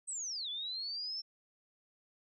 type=linear two-way sweep; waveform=sine; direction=down then up; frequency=8372 to 3391 to 5410 Hz; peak=-37 dBFS; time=0.07-1.22 s; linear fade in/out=20 ms; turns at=0.49 s; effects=none